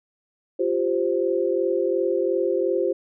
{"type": "chord", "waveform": "sine", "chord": "F suspended second", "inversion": "none", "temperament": "equal", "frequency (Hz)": [349.2, 392, 523.3], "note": ["F4", "G4", "C5"], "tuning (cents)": [0, 0, 0], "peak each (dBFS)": -24, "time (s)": [0.59, 2.93], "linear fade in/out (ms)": 10, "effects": []}